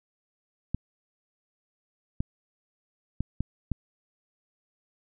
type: clicks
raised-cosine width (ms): 5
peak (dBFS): -15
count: 5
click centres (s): 0.746 / 2.205 / 3.206 / 3.406 / 3.717
effects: none